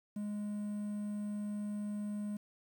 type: tone with quantisation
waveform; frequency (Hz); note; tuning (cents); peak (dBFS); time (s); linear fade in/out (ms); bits
triangle; 207.7; G#3; 0; -34; 0.16-2.37; 5; 10
effects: none